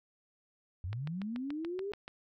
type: linear sweep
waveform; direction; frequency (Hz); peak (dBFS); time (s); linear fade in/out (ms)
sine; up; 81.1 to 415.3; -35; 0.84-1.92; 0
type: click train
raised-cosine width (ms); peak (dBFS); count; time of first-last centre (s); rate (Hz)
0.3; -28; 9; 0.93-2.079; 6.96
effects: none